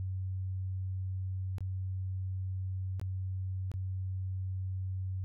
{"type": "tone with dropouts", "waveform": "sine", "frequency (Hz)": 94, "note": "F#2", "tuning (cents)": 28, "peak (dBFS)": -33, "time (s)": [0, 5.24], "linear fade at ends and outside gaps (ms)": 0, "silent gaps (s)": [[1.583, 1.606], [2.997, 3.014], [3.716, 3.739]], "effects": []}